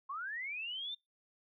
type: linear sweep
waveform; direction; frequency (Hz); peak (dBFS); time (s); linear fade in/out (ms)
sine; up; 1046.5 to 3643; -38; 0.09-0.95; 10
effects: noise-tail reverb RT60 0.2 s tail -24 dB re dry